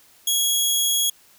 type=tone; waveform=15% pulse; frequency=3322 Hz; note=G#7; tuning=in tune; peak=-11 dBFS; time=0.27-1.1 s; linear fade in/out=5 ms; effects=white hiss -54 dBFS RMS until 1.38 s